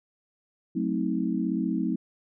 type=chord; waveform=sine; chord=F# diminished seventh; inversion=none; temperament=equal with one note detuned; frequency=185 / 220 / 261.6 / 318.8 Hz; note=F#3 / A3 / C4 / Eb4; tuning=0 / 0 / 0 / +42 cents; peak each=-30 dBFS; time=0.75-1.96 s; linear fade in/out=10 ms; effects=none